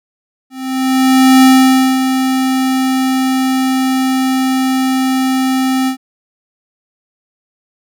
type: tone with ADSR envelope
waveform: square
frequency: 261.6 Hz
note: C4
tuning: in tune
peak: -4 dBFS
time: 0.5-5.97 s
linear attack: 930 ms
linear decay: 550 ms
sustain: -8 dB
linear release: 94 ms
effects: none